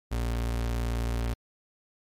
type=tone; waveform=35% pulse; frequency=58.27 Hz; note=A#1; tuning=in tune; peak=-25 dBFS; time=0.11-1.34 s; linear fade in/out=10 ms; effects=MP3 96 kbps